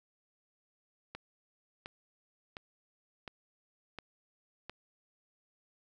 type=click train; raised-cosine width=0.3 ms; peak=-26 dBFS; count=6; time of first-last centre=1.15-4.696 s; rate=1.41 Hz; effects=none